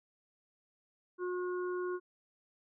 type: harmonic tone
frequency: 360.8 Hz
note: F#4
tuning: 44 cents flat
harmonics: 1 / 3 / 4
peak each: -34 / -44 / -46 dBFS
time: 1.18-2 s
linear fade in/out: 50 ms
effects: none